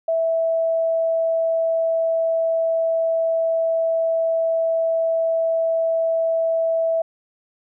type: tone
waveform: sine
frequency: 656 Hz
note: E5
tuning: 9 cents flat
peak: -17 dBFS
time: 0.08-7.02 s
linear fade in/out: 5 ms
effects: none